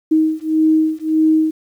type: beating tone pair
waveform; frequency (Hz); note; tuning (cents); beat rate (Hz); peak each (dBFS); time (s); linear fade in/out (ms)
sine; 314 / 315.7; D#4 / D#4; +16 / +25; 1.7; -15; 0.11-1.51; 10
effects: 8-bit